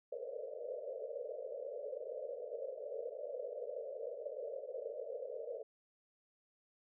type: band-pass noise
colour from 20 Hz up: pink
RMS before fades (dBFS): -44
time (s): 0.12-5.63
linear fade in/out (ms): 10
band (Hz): 450 to 610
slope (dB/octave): 96
effects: none